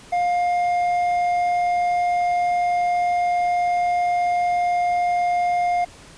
sine tone with hard clipping, 707 Hz, F5, 21 cents sharp, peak -19 dBFS, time 0.12-5.85 s, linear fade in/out 10 ms, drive 5 dB, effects pink hiss -45 dBFS RMS until 6.17 s + resampled to 22050 Hz

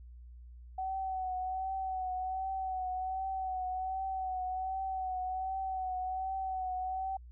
sine tone with vibrato, 753 Hz, F#5, 30 cents sharp, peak -33 dBFS, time 0.78-7.17 s, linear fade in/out 5 ms, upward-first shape triangle, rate 1.3 Hz, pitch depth 38 cents each way, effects added 60 Hz sine -48 dBFS peak until 7.31 s

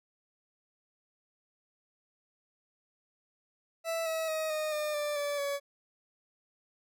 40% pulse tone with pitch steps, 659.3 / 645 / 631 / 617.3 / 603.9 / 590.8 / 577.9 / 565.4 Hz, E5 / E5 / D#5 / D#5 / D5 / D5 / D5 / C#5, 0 / -38 / +24 / -14 / +48 / +10 / -28 / +34 cents, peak -30 dBFS, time 3.84-5.6 s, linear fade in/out 50 ms, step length 220 ms, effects none

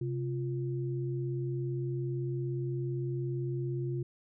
sine tone pair together, 131.67 / 349.2 Hz, C3 / F4, +11 / 0 cents, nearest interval octave + perfect fourth, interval 1689 cents, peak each -32 / -37 dBFS, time 0.01-4.03 s, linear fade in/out 5 ms, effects none

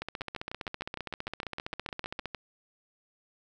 two click trains, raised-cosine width 0.3 ms, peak -19 / -20 dBFS, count 35 / 15, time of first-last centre 0.02-2.257 / 0.21-2.347 s, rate 15.2 / 6.55 Hz, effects none

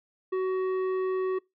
triangle tone with tanh clipping, 374.6 Hz, F#4, 21 cents sharp, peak -27 dBFS, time 0.32-1.39 s, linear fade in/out 10 ms, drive 14 dB, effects noise-tail reverb RT60 0.2 s tail -24 dB re dry

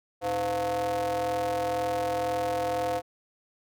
square ring-modulated tone, 98 Hz, G2, in tune, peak -24 dBFS, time 0.21-3.02 s, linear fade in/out 50 ms, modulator 609 Hz, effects none

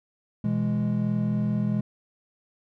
triangle chord, E major, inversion second, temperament equal, 123.47 / 164.81 / 207.7 Hz, B2 / E3 / G#3, 0 / 0 / 0 cents, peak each -26 / -28 / -23 dBFS, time 0.44-1.81 s, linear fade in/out 5 ms, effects none

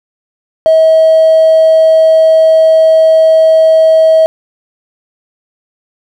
triangle tone with hard clipping, 641 Hz, E5, 49 cents flat, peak -3 dBFS, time 0.66-4.26 s, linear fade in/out 0 ms, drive 3 dB, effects none

